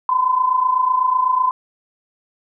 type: tone pair together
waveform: sine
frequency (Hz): 995 / 1023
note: B5 / C6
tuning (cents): +13 / -39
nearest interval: unison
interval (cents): 48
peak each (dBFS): -20 / -15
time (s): 0.09-1.51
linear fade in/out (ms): 2
effects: none